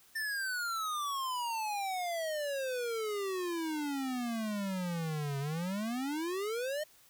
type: exponential two-way sweep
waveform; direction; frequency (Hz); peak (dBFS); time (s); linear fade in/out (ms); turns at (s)
square; down then up; 1800 to 136.7 to 624; -34; 0.15-6.84; 10; 5.39
effects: white hiss -62 dBFS RMS until 7.09 s